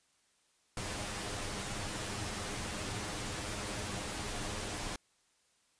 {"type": "noise with comb filter", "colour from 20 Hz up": "pink", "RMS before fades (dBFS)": -39, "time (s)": [0.77, 4.96], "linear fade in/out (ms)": 2, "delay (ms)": 9.8, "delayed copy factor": 0.6, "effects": ["white hiss -72 dBFS RMS until 5.79 s", "resampled to 22050 Hz"]}